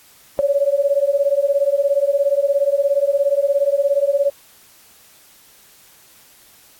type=beating tone pair; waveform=sine; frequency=554.4 / 571.4 Hz; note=C#5 / D5; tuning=0 / -48 cents; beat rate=17 Hz; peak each=-17 dBFS; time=0.39-4.3 s; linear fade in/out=0 ms; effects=white hiss -49 dBFS RMS until 6.79 s + AAC 64 kbps